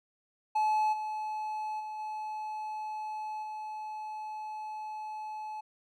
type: tone with level steps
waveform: triangle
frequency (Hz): 859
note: A5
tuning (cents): -42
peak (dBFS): -23 / -31 / -35 / -33 / -35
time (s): 0.55-5.61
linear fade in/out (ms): 10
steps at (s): 0.92 / 1.79 / 1.98 / 3.42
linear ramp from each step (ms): 20
effects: none